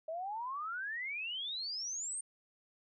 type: exponential sweep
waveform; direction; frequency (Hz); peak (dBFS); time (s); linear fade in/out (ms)
sine; up; 622.3 to 8870; -37; 0.08-2.21; 5
effects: none